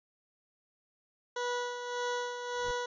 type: tone with tremolo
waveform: 20% pulse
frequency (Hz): 488.3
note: B4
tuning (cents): -20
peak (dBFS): -26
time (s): 1.36-2.86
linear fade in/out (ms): 5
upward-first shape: sine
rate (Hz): 1.7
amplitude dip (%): 55
type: noise with exponential growth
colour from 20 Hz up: brown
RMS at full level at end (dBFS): -41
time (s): 2.49-2.71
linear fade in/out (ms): 2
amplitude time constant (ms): 46
effects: resampled to 16000 Hz